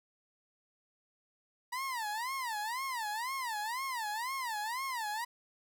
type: tone with vibrato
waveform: 30% pulse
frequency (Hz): 950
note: A#5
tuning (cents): +33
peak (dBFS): -32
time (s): 1.72-5.25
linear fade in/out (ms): 10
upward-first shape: sine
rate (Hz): 2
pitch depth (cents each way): 230
effects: none